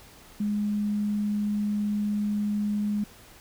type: tone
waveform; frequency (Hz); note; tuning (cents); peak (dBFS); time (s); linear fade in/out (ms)
sine; 207.7; G#3; 0; -24; 0.4-3.04; 5
effects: pink hiss -51 dBFS RMS until 3.4 s